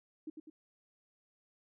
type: tone with echo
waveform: sine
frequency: 311.1 Hz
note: D#4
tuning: in tune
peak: -39 dBFS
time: 0.27-0.3 s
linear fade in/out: 5 ms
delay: 100 ms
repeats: 2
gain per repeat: -5 dB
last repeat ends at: 0.5 s
effects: none